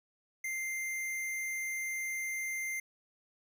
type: tone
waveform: square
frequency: 2093 Hz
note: C7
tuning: in tune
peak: -35 dBFS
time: 0.44-2.8 s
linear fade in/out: 5 ms
effects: none